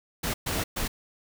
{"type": "noise bursts at uneven times", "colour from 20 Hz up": "pink", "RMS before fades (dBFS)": -29, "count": 3, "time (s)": [[0.23, 0.34], [0.46, 0.64], [0.76, 0.88]], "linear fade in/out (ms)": 10, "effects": []}